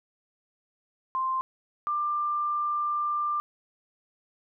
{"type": "tone pair in turn", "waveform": "sine", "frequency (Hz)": [1046.5, 1189.1], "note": ["C6", "D6"], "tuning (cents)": [0, 21], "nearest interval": "major second", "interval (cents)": 221, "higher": "second", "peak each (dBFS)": [-25, -25], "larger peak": "neither", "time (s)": [[1.15, 1.41], [1.87, 3.4]], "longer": "second", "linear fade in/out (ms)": 0, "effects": []}